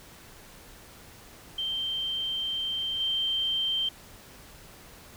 sine tone with level steps, 3136 Hz, G7, in tune, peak -28 / -25 dBFS, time 1.58-3.89 s, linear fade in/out 5 ms, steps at 3 s, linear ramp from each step 5 ms, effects pink hiss -50 dBFS RMS until 5.16 s

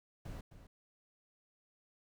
brown noise with echo, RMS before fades -45 dBFS, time 0.25-0.41 s, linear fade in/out 5 ms, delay 260 ms, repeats 1, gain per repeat -11 dB, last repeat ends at 0.67 s, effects none

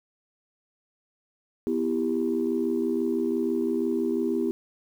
sine chord, E minor, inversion second, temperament just, 247.2 / 329.6 / 395.6 Hz, B3 / E4 / G4, +2 / 0 / +16 cents, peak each -27 dBFS, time 1.67-4.51 s, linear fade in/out 0 ms, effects tanh soft clip ceiling -15 dBFS + 9-bit

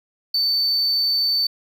triangle tone, 4536 Hz, C#8, 39 cents sharp, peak -16 dBFS, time 0.34-1.47 s, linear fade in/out 5 ms, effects none

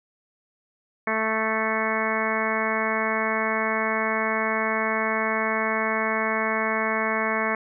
harmonic tone, 220 Hz, A3, in tune, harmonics 1 / 2 / 3 / 4 / 5 / 6 / 7 / 8 / 9 / 10, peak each -31 / -31 / -30 / -33 / -29 / -34 / -34 / -30 / -34 / -30 dBFS, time 1.07-7.55 s, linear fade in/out 2 ms, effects none

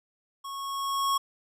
square tone with level ramp, 1100 Hz, C#6, 14 cents flat, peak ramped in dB -37 to -23 dBFS, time 0.44-1.18 s, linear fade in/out 10 ms, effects resampled to 32000 Hz

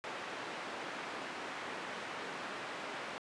white band-pass noise, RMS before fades -43 dBFS, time 0.04-3.18 s, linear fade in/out 0 ms, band 230 to 1800 Hz, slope 12 dB/octave, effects resampled to 22050 Hz

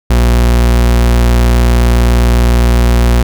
40% pulse tone, 59.5 Hz, A#1, 36 cents sharp, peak -5 dBFS, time 0.1-3.23 s, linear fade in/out 5 ms, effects none

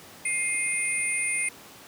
sine tone cluster, 2116 / 2501 / 9300 Hz, C7 / D#7 / D9, +19 / +8 / -18 cents, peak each -28 / -32 / -28 dBFS, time 0.25-1.49 s, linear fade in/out 5 ms, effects pink hiss -47 dBFS RMS until 1.87 s + high-pass 150 Hz 12 dB/octave

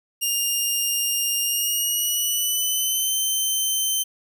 10% pulse tone with pitch glide, 2817 to 3090 Hz, F7 to G7, +14 to -26 cents, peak -13 dBFS, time 0.21-4.04 s, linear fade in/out 20 ms, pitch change +160 cents, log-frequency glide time 1.43-3.14 s, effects none

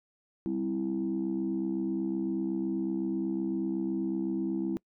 sine chord, C major, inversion second, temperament equal, 196 / 261.6 / 329.6 Hz, G3 / C4 / E4, 0 / 0 / 0 cents, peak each -33 / -34 / -30 dBFS, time 0.46-4.77 s, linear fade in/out 0 ms, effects noise-tail reverb RT60 0.1 s tail -24 dB re dry + tanh soft clip ceiling -22 dBFS

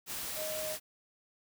sine tone in noise, 622 Hz, D#5, 1 cent flat, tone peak -37 dBFS, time 0.35-0.77 s, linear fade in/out 50 ms, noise white, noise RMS -39 dBFS, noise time 0.06-0.8 s, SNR -1 dB, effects none

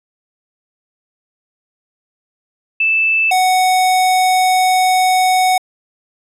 sine / square tone pair in turn, 2637 / 742.3 Hz, E7 / F#5, 0 / +5 cents, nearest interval octave + minor seventh, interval 2195 cents, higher first, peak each -11 dBFS, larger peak neither, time 2.8-3.31 / 3.31-5.58 s, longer second, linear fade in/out 5 ms, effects resampled to 32000 Hz

